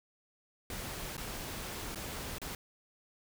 pink noise with dropouts, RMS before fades -41 dBFS, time 0.7-2.55 s, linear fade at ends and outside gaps 2 ms, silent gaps 1.168-1.178 / 1.948-1.957 / 2.384-2.416 s, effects none

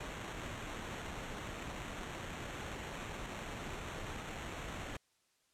pink noise with sample-and-hold, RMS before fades -44 dBFS, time 0-4.97 s, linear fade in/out 5 ms, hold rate 4900 Hz, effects white hiss -75 dBFS RMS until 5.53 s + low-pass 9000 Hz 12 dB/octave

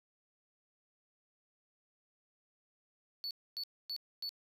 triangle tone bursts, 4452 Hz, C#8, 7 cents sharp, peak -36 dBFS, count 4, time 3.24-4.292 s, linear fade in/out 0 ms, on 68 ms, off 260 ms, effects none

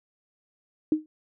sine tone with exponential decay, 309.5 Hz, D#4, 9 cents flat, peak -15 dBFS, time 0.92-1.06 s, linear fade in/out 2 ms, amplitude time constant 29 ms, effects none

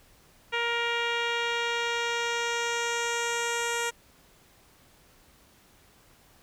10% pulse tone with low-pass filter sweep, 470 Hz, A#4, 14 cents sharp, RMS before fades -29 dBFS, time 0.52-3.91 s, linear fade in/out 20 ms, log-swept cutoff 2900 to 9000 Hz, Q 1.6, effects pink hiss -59 dBFS RMS until 6.42 s

